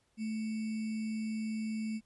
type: tone with sample-and-hold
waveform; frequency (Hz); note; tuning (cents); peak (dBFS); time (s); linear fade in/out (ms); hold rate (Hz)
sine; 218.7; A3; -10; -33; 0.17-2.01; 50; 2450
effects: pink hiss -74 dBFS RMS until 2.05 s + resampled to 24000 Hz